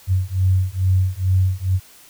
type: beating tone pair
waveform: sine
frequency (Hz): 92.3 / 94.6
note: F#2 / F#2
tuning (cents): -4 / +39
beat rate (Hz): 2.3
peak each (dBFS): -18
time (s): 0.07-1.8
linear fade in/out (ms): 50
effects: white hiss -47 dBFS RMS until 2.09 s